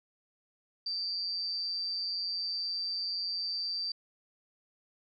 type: tone with amplitude modulation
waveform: sine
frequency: 4682 Hz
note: D8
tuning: 6 cents flat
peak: -29 dBFS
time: 0.86-3.92 s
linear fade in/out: 5 ms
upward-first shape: sine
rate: 181 Hz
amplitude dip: 60%
effects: none